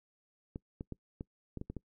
clicks, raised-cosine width 3 ms, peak -27 dBFS, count 8, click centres 0.559 / 0.809 / 0.923 / 1.209 / 1.573 / 1.614 / 1.7 / 1.767 s, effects noise-tail reverb RT60 0.1 s tail -24 dB re dry

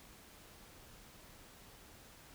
silence, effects pink hiss -58 dBFS RMS until 2.34 s

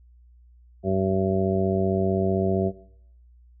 harmonic tone, 95.5 Hz, G2, 45 cents flat, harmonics 1 / 2 / 3 / 4 / 5 / 6 / 7, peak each -28 / -26 / -35 / -25 / -35 / -33 / -28 dBFS, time 0.83-2.72 s, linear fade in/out 50 ms, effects noise-tail reverb RT60 0.7 s tail -19 dB re dry + added 60 Hz sine -50 dBFS peak until 3.6 s

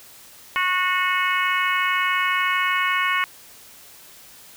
harmonic tone, 366.2 Hz, F#4, 18 cents flat, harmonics 3 / 4 / 5 / 6 / 7 / 8, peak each -23 / -27 / -26 / -24 / -31 / -30 dBFS, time 0.56-3.24 s, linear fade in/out 0 ms, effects white hiss -46 dBFS RMS until 4.56 s

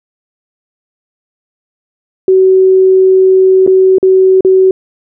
sine tone with dropouts, 377.3 Hz, F#4, 34 cents sharp, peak -3 dBFS, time 2.28-4.71 s, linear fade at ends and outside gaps 2 ms, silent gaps 3.665-3.675 / 3.984-4.028 / 4.408-4.448 s, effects none

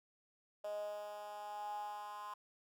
10% pulse tone with high-pass filter sweep, 207.7 Hz, G#3, in tune, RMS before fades -45 dBFS, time 0.64-2.34 s, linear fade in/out 5 ms, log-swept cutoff 600 to 990 Hz, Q 9.8, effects none

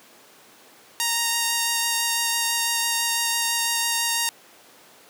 5% pulse tone with vibrato, 930 Hz, A#5, 4 cents flat, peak -9 dBFS, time 1-4.29 s, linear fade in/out 0 ms, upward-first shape sine, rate 6 Hz, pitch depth 10 cents each way, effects pink hiss -50 dBFS RMS until 5.09 s + high-pass 300 Hz 12 dB/octave

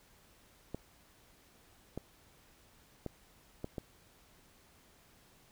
clicks, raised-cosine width 2 ms, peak -25 dBFS, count 5, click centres 0.746 / 1.976 / 3.063 / 3.644 / 3.782 s, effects pink hiss -64 dBFS RMS until 5.51 s

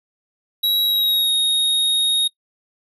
square tone with pitch glide, 3868 to 3741 Hz, B7 to A#7, -37 to +5 cents, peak -16 dBFS, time 0.63-2.28 s, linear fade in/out 10 ms, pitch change -58 cents, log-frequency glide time 0.84-1.32 s, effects noise-tail reverb RT60 0.1 s tail -23 dB re dry

